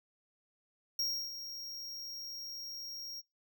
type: tone with ADSR envelope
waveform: square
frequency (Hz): 5588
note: F8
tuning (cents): 0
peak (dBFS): -31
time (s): 0.99-3.22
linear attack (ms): 3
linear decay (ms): 310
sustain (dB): -11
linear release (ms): 29
effects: noise-tail reverb RT60 0.2 s tail -25 dB re dry